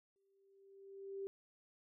sine tone with exponential growth, 392 Hz, G4, in tune, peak -39 dBFS, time 0.16-1.27 s, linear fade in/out 0 ms, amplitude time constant 240 ms, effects none

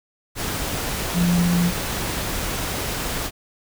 sine tone in noise, 174.61 Hz, F3, in tune, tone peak -16 dBFS, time 1.14-1.72 s, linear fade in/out 50 ms, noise pink, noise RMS -26 dBFS, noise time 0.35-3.31 s, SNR +7 dB, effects none

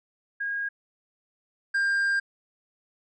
sine / triangle tone pair in turn, 1632 / 1598.4 Hz, G#6 / G6, -31 / +33 cents, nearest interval unison, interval 36 cents, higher first, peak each -27 / -20 dBFS, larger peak second, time 0.4-0.69 / 1.74-2.2 s, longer second, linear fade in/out 10 ms, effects resampled to 22050 Hz

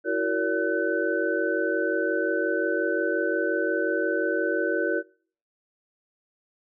sine tone cluster, 329 / 374.7 / 465.6 / 571 / 1510 Hz, E4 / F#4 / A#4 / D5 / F#6, -3 / +22 / -2 / -49 / +35 cents, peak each -29 dBFS, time 0.04-5.03 s, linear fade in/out 50 ms, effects noise-tail reverb RT60 0.5 s tail -25 dB re dry

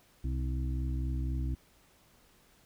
harmonic tone, 64 Hz, C2, 38 cents flat, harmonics 1 / 2 / 4 / 5, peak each -31 / -37 / -43 / -45 dBFS, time 0.24-1.55 s, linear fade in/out 5 ms, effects pink hiss -64 dBFS RMS until 2.65 s

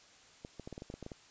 clicks, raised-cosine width 2 ms, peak -30 dBFS, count 11, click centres 0.449 / 0.597 / 0.675 / 0.727 / 0.779 / 0.821 / 0.901 / 0.94 / 1.027 / 1.064 / 1.118 s, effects white hiss -60 dBFS RMS until 1.3 s + resampled to 16000 Hz

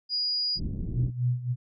sine tone, 4888 Hz, D#8, 32 cents flat, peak -25 dBFS, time 0.09-0.6 s, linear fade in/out 50 ms
pink low-pass noise, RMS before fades -32 dBFS, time 0.55-1.12 s, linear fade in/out 50 ms, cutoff 280 Hz, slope 24 dB/octave
sine tone with tremolo, 123.47 Hz, B2, in tune, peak -21 dBFS, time 0.93-1.56 s, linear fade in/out 50 ms, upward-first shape sine, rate 3.6 Hz, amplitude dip 80%
effects none

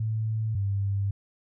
sine tone pair in turn, 110 / 99.26 Hz, A2 / G2, 0 / +22 cents, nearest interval major second, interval 178 cents, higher first, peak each -25 / -24 dBFS, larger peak second, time 0-0.55 / 0.55-1.11 s, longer second, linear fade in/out 5 ms, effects none

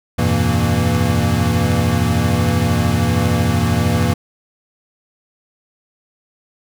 square tone cluster, 85.8 / 98.8 / 120.5 / 165.1 / 232.4 Hz, F2 / G2 / B2 / E3 / A#3, -30 / +14 / -42 / +3 / -5 cents, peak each -21 dBFS, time 0.18-4.14 s, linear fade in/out 10 ms, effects none

